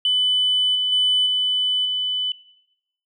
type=tone with level steps; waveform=sine; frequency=3000 Hz; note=F#7; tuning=23 cents sharp; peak=-15 / -18 / -14 / -17 / -20 dBFS; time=0.05-2.32 s; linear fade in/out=2 ms; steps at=0.75 / 0.92 / 1.26 / 1.85 s; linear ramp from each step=5 ms; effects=noise-tail reverb RT60 0.9 s tail -22 dB re dry + tanh soft clip ceiling -11 dBFS